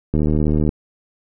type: click train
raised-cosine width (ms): 3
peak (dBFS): -6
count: 43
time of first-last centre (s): 0.14-0.691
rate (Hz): 76.2
effects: none